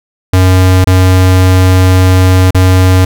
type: tone with dropouts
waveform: square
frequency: 92.7 Hz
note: F#2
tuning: 4 cents sharp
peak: -4 dBFS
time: 0.33-3.05 s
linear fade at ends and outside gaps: 5 ms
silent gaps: 0.844-0.87 / 2.508-2.546 s
effects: none